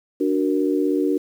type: chord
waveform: sine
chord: D augmented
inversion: none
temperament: equal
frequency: 293.7 / 370 / 466.2 Hz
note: D4 / F#4 / A#4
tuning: 0 / 0 / 0 cents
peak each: -20 / -22 / -25 dBFS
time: 0.2-1.18 s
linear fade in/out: 10 ms
effects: 8-bit